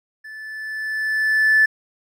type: tone with level ramp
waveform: triangle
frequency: 1747 Hz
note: A6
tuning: 13 cents flat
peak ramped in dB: -33 to -7 dBFS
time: 0.24-1.66 s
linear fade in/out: 10 ms
effects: tanh soft clip ceiling -8 dBFS